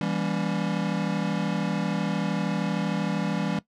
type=chord; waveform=square; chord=E diminished seventh; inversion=none; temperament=just; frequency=164.81 / 197.78 / 237.3 / 284.8 Hz; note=E3 / G3 / Bb3 / Db4; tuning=0 / +16 / +31 / +47 cents; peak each=-30 / -29 / -35 / -33 dBFS; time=0.01-3.59 s; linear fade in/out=2 ms; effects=noise-tail reverb RT60 0.1 s tail -18 dB re dry + low-pass 5000 Hz 12 dB/octave